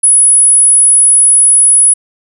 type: tone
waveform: sine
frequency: 10180 Hz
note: D#9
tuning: 39 cents sharp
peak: -3 dBFS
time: 0.03-1.94 s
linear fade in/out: 10 ms
effects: none